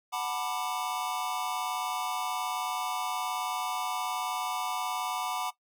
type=chord; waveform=square; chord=B minor seventh; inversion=second; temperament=just; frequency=740.8 / 889 / 987.8 / 1185.3 Hz; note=F#5 / A5 / B5 / D6; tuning=+2 / +18 / 0 / +16 cents; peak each=-36 / -39 / -37 / -37 dBFS; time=0.12-5.51 s; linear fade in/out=20 ms; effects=noise-tail reverb RT60 0.1 s tail -17 dB re dry